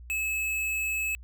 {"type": "tone with hard clipping", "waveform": "sine", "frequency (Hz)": 2592, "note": "E7", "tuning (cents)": -30, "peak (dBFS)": -28, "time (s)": [0.1, 1.15], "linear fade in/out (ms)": 0, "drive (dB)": 18, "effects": ["added 60 Hz sine -43 dBFS peak until 1.23 s"]}